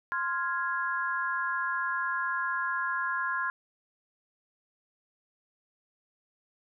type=chord; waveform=sine; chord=F minor; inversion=second; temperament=equal; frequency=1046.5 / 1396.9 / 1661.2 Hz; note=C6 / F6 / Ab6; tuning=0 / 0 / 0 cents; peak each=-32 / -33 / -32 dBFS; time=0.12-3.5 s; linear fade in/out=0 ms; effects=none